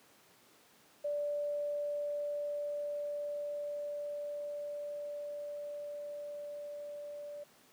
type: tone with level ramp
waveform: sine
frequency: 584 Hz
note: D5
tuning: 10 cents flat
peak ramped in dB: -32 to -42 dBFS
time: 1.04-7.44 s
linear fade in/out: 10 ms
effects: pink hiss -63 dBFS RMS until 7.72 s + high-pass 200 Hz 12 dB/octave